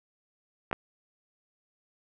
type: clicks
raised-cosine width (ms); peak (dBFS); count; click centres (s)
0.5; -22 / -11; 2; 0.713 / 0.729
effects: none